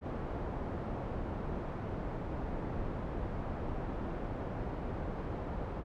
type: low-pass noise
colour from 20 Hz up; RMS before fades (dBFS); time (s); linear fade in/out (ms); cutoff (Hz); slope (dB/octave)
pink; -38; 0.01-5.84; 50; 890; 12
effects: none